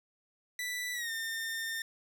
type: tone with pitch glide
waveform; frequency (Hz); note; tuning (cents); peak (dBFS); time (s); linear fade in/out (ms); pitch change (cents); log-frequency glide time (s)
sawtooth; 1975.5 to 1811.5; B6 to A6; 0 to +50; -31; 0.59-1.82; 2; -150; 0.93-1.11
effects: none